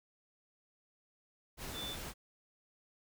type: tone in noise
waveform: sine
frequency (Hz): 3520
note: A7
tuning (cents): 0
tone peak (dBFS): -41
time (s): 1.73-1.97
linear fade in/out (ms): 50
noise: pink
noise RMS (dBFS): -44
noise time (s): 1.57-2.14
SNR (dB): 0
effects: none